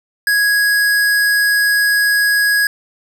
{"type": "tone", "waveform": "square", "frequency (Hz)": 1661.2, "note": "G#6", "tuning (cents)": 0, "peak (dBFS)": -12, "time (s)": [0.27, 2.67], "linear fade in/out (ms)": 2, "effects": []}